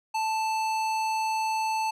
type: tone with hard clipping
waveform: sine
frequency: 880 Hz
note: A5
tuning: in tune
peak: -27 dBFS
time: 0.14-1.91 s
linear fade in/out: 10 ms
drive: 16 dB
effects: none